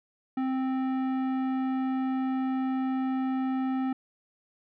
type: tone with tanh clipping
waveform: sine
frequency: 261.9 Hz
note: C4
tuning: 2 cents sharp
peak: -28 dBFS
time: 0.37-3.93 s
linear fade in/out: 5 ms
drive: 14 dB
effects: none